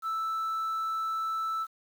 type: tone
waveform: sine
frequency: 1318.5 Hz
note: E6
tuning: in tune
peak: -26 dBFS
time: 0.02-1.67 s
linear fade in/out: 50 ms
effects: tanh soft clip ceiling -28 dBFS + 9-bit